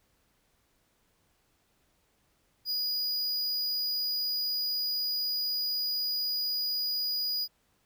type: tone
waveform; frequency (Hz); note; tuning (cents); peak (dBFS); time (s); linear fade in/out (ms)
square; 4912; D#8; -23; -29; 2.65-7.48; 50
effects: pink hiss -71 dBFS RMS until 7.85 s